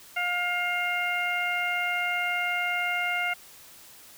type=harmonic tone with a mistuned harmonic; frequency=710 Hz; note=F5; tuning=28 cents sharp; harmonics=1 / 2 / 3 / 4; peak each=-32 / -31 / -28 / -34 dBFS; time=0.16-3.34 s; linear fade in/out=10 ms; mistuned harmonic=4; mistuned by=-34 cents; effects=white hiss -50 dBFS RMS until 4.17 s